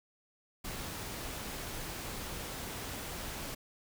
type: noise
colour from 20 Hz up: pink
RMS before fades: -41 dBFS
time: 0.64-3.55 s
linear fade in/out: 10 ms
effects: none